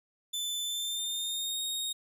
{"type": "tone with pitch glide", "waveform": "sawtooth", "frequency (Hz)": [3520, 3729], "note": ["A7", "A#7"], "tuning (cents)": [0, 0], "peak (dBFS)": -29, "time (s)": [0.33, 1.93], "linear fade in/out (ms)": 10, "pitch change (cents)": 100, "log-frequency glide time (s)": [0.63, 1.62], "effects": []}